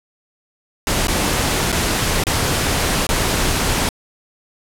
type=noise with dropouts; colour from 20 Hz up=pink; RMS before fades=-18 dBFS; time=0.87-3.89 s; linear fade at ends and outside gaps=1 ms; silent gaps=1.071-1.082 / 1.719-1.726 / 2.238-2.268 / 3.068-3.09 s; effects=low-pass 12000 Hz 12 dB/octave